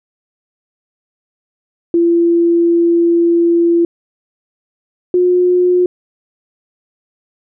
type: tone pair in turn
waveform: sine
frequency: 340.1 / 359.3 Hz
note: F4 / F4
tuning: -46 / +49 cents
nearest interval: minor second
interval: 95 cents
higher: second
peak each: -8 dBFS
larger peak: neither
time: 1.94-3.85 / 5.14-5.86 s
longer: first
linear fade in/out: 2 ms
effects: none